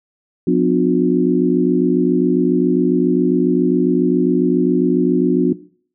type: harmonic tone with a mistuned harmonic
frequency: 60 Hz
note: B1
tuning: 49 cents flat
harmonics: 3 / 4 / 5 / 6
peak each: -17 / -17 / -17 / -17 dBFS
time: 0.47-5.53 s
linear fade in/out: 5 ms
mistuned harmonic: 4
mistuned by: +89 cents
effects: noise-tail reverb RT60 0.5 s tail -19 dB re dry